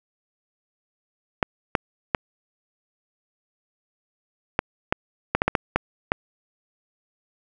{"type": "clicks", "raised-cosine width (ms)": 0.5, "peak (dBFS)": -3, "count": 11, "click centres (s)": [1.428, 1.752, 2.148, 4.591, 4.925, 5.35, 5.419, 5.48, 5.552, 5.76, 6.119], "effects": []}